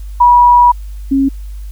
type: tone pair in turn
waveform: sine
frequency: 970 / 272.2 Hz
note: B5 / C#4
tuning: -31 / -31 cents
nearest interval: octave + minor seventh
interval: 2200 cents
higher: first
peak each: -3 / -8 dBFS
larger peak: first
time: 0.2-0.72 / 1.11-1.29 s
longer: first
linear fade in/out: 10 ms
effects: added 50 Hz sine -23 dBFS peak until 1.71 s + white hiss -48 dBFS RMS until 1.71 s